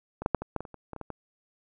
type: clicks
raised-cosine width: 1 ms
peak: -21 / -10 / -8 / -20 / -15 / -21 / -29 / -29 / -24 / -25 / -23 / -22 dBFS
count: 12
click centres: 0.22 / 0.261 / 0.347 / 0.42 / 0.563 / 0.606 / 0.652 / 0.743 / 0.933 / 0.963 / 1.013 / 1.103 s
effects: none